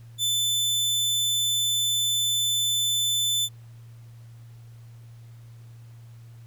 sawtooth tone, 3520 Hz, A7, in tune, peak -19 dBFS, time 0.18-3.49 s, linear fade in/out 50 ms, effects added 116 Hz sine -43 dBFS peak until 6.46 s + pink hiss -61 dBFS RMS until 6.46 s

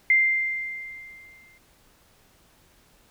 sine tone with exponential decay, 2093 Hz, C7, in tune, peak -14 dBFS, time 0.1-1.58 s, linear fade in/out 2 ms, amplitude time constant 320 ms, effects pink hiss -59 dBFS RMS until 3.1 s

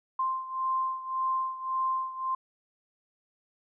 sine beating tone pair, 1046.5 / 1048.3 Hz, C6 / C6, 0 / +3 cents, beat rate 1.8 Hz, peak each -29 / -33 dBFS, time 0.19-2.35 s, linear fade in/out 5 ms, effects none

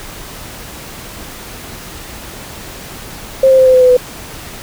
sine tone with pitch steps, 531 / 525.5 / 520.1 / 514.7 / 509.4 / 504.1 / 498.9 Hz, C5 / C5 / C5 / C5 / C5 / B4 / B4, +25 / +7 / -10 / -29 / -46 / +35 / +17 cents, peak -4 dBFS, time 3.43-3.969 s, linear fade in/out 5 ms, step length 77 ms, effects pink hiss -30 dBFS RMS until 4.62 s

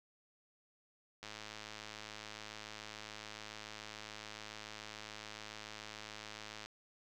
click train, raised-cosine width 0.2 ms, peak -29 dBFS, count 582, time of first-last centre 1.23-6.66 s, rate 107 Hz, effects none

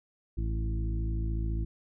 harmonic tone with a mistuned harmonic, 54.9 Hz, A1, 3 cents flat, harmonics 1 / 2 / 3 / 4 / 5 / 6, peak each -29 / -35 / -43 / -44 / -52 / -42 dBFS, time 0.37-1.65 s, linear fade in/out 10 ms, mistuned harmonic 2, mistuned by -15 cents, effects none

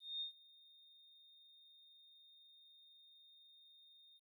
sine tone with ADSR envelope, 3673 Hz, A#7, 26 cents flat, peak -39 dBFS, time 0-4.2 s, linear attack 210 ms, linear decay 110 ms, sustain -23 dB, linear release 38 ms, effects 13-bit

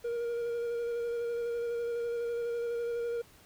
triangle tone with vibrato, 471.1 Hz, A#4, 18 cents sharp, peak -29 dBFS, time 0.04-3.22 s, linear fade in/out 10 ms, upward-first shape square, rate 12 Hz, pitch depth 14 cents each way, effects pink hiss -59 dBFS RMS until 3.45 s

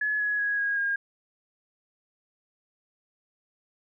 sine tone with pitch steps, 1702 / 1681.5 / 1661.2 / 1641.2 / 1621.4 Hz, G#6 / G#6 / G#6 / G#6 / G#6, +42 / +21 / 0 / -21 / -42 cents, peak -24 dBFS, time 0.01-0.96 s, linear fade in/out 5 ms, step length 190 ms, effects none

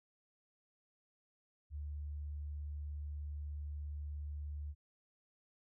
sine tone, 73.6 Hz, D2, 4 cents sharp, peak -40 dBFS, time 1.7-4.75 s, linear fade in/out 50 ms, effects none

